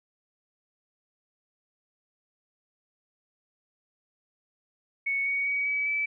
sine tone with pitch steps, 2217 / 2239 / 2261 / 2283 / 2306 Hz, C#7 / C#7 / C#7 / D7 / D7, 0 / +17 / +34 / -50 / -32 cents, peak -25 dBFS, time 5.06-6.06 s, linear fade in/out 10 ms, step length 200 ms, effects none

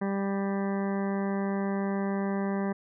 harmonic tone, 197.1 Hz, G3, 10 cents sharp, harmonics 1 / 2 / 3 / 4 / 5 / 6 / 8 / 9 / 10, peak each -28 / -34 / -38 / -40 / -42 / -44 / -46 / -47 / -48 dBFS, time 0.01-2.73 s, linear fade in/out 10 ms, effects none

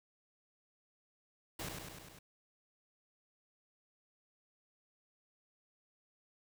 pink noise with echo, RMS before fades -42 dBFS, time 1.59-1.69 s, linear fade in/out 5 ms, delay 100 ms, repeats 5, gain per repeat -3 dB, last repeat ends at 2.19 s, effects none

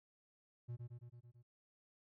triangle tone with echo, 120 Hz, B2, 49 cents flat, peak -40 dBFS, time 0.68-0.77 s, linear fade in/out 20 ms, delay 110 ms, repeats 6, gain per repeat -3 dB, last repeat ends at 1.43 s, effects none

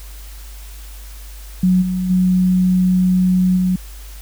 sine tone with level steps, 183.6 Hz, F#3, 13 cents flat, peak -10 / -17 / -11 / -13 dBFS, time 1.63-3.76 s, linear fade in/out 5 ms, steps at 1.81 / 2.09 / 3.56 s, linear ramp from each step 20 ms, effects added 50 Hz sine -32 dBFS peak until 4.21 s + white hiss -42 dBFS RMS until 4.21 s

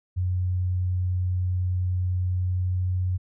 sine tone with pitch glide, 91 to 91.53 Hz, F#2 to F#2, -28 to -18 cents, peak -22 dBFS, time 0.16-3.18 s, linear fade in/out 20 ms, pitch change +10 cents, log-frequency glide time 2.28-2.96 s, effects none

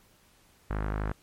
sawtooth tone with low-pass filter, 51.91 Hz, G#1, in tune, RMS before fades -31 dBFS, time 0.7-1.12 s, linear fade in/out 5 ms, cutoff 1500 Hz, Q 2, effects pink hiss -62 dBFS RMS until 1.22 s + MP3 64 kbps

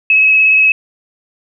sine tone with vibrato, 2572 Hz, E7, 43 cents flat, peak -6 dBFS, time 0.1-0.72 s, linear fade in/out 2 ms, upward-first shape triangle, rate 17 Hz, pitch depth 19 cents each way, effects none

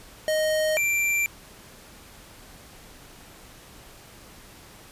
square tone pair in turn, 622 / 2355 Hz, D#5 / D7, -1 / +4 cents, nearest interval octave + major seventh, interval 2305 cents, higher second, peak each -22 dBFS, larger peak neither, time 0.28-0.77 / 0.77-1.26 s, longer neither, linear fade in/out 0 ms, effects pink hiss -48 dBFS RMS until 4.91 s + resampled to 32000 Hz

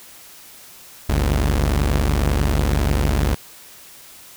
sawtooth tone pair together, 50.18 / 72.1 Hz, G1 / D2, +41 / -31 cents, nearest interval tritone, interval 628 cents, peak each -15 dBFS, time 1.09-3.35 s, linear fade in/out 5 ms, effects white hiss -43 dBFS RMS until 4.36 s

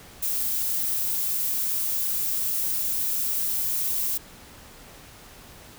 violet noise, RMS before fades -26 dBFS, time 0.22-4.18 s, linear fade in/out 10 ms, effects pink hiss -47 dBFS RMS until 5.78 s

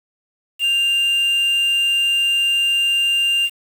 triangle tone with quantisation, 2794 Hz, F7, in tune, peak -13 dBFS, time 0.59-3.5 s, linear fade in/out 50 ms, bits 6, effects none

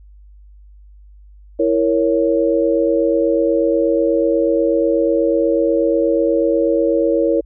sine chord, A# diminished, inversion second, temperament equal with one note detuned, 330.6 / 466.2 / 554.4 Hz, E4 / A#4 / C#5, +5 / 0 / 0 cents, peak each -17 dBFS, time 1.59-7.41 s, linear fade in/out 10 ms, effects added 50 Hz sine -40 dBFS peak until 7.45 s

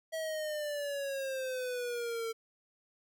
square exponential sweep, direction down, 648 to 449.4 Hz, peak -35 dBFS, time 0.12-2.33 s, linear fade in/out 20 ms, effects none

